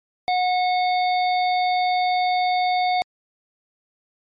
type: harmonic tone with a mistuned harmonic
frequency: 729 Hz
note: F#5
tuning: 26 cents flat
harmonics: 1 / 3 / 5 / 6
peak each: -18 / -28 / -32 / -34 dBFS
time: 0.28-3.02 s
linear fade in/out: 0 ms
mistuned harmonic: 6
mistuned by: +70 cents
effects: MP3 48 kbps